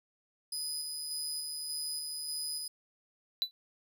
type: tone with tremolo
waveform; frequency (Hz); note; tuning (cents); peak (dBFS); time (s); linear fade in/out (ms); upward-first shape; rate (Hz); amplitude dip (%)
25% pulse; 4988; D#8; +3; -30; 0.52-2.68; 5; square; 1.7; 25
type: tone with exponential decay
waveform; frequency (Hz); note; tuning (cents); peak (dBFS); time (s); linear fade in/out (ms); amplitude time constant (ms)
triangle; 3977; B7; +11; -22; 3.42-3.51; 0; 19
effects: none